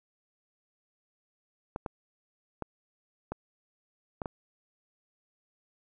clicks, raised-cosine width 1 ms, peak -20 dBFS, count 6, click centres 1.761 / 1.862 / 2.623 / 3.32 / 4.218 / 4.258 s, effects none

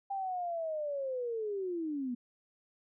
sine linear sweep, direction down, 797 to 236.1 Hz, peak -33 dBFS, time 0.1-2.15 s, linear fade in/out 10 ms, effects none

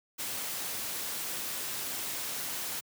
white noise, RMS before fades -36 dBFS, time 0.18-2.81 s, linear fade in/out 20 ms, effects high-pass 100 Hz 12 dB/octave

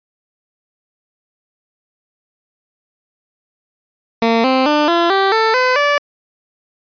15% pulse tone with pitch steps, 228.7 / 261.2 / 298.3 / 340.7 / 389.1 / 444.4 / 507.5 / 579.6 Hz, A#3 / C4 / D4 / F4 / G4 / A4 / B4 / D5, -33 / -3 / +27 / -43 / -13 / +17 / +47 / -23 cents, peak -5 dBFS, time 4.22-5.98 s, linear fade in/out 2 ms, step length 220 ms, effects resampled to 11025 Hz

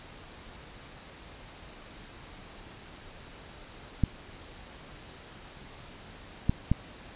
clicks, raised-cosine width 5 ms, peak -10 dBFS, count 3, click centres 4.037 / 6.495 / 6.716 s, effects pink hiss -48 dBFS RMS until 7.15 s + resampled to 8000 Hz

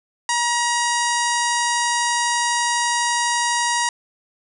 harmonic tone, 952 Hz, A#5, 36 cents sharp, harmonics 1 / 2 / 3 / 4 / 5 / 6 / 7 / 8 / 9 / 10, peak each -21 / -24 / -31 / -31 / -30 / -29 / -29 / -31 / -37 / -32 dBFS, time 0.29-3.89 s, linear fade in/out 2 ms, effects none

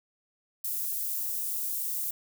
white high-pass noise, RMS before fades -32 dBFS, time 0.64-2.11 s, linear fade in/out 5 ms, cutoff 12000 Hz, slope 12 dB/octave, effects none

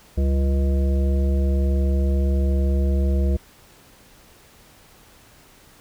harmonic tone with a mistuned harmonic, 69.3 Hz, C#2, in tune, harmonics 1 / 3 / 5 / 7 / 9, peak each -17 / -27 / -31 / -34 / -36 dBFS, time 0.17-3.37 s, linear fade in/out 10 ms, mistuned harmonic 3, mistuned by -150 cents, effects pink hiss -51 dBFS RMS until 5.8 s

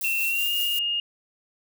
violet noise with tremolo, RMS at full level -29 dBFS, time 0.01-0.79 s, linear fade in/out 2 ms, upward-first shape sine, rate 5.4 Hz, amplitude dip 35%
sine tone with pitch glide, 2700 to 2841 Hz, E7 to F7, +41 to +29 cents, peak -23 dBFS, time 0.04-1 s, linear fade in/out 2 ms, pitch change +88 cents, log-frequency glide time 0.25-0.53 s
effects none

